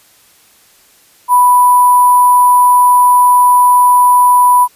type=tone with sample-and-hold; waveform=sine; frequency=987.8 Hz; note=B5; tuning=in tune; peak=-4 dBFS; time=1.28-4.68 s; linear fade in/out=50 ms; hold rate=11025 Hz; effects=white hiss -47 dBFS RMS until 4.75 s + resampled to 32000 Hz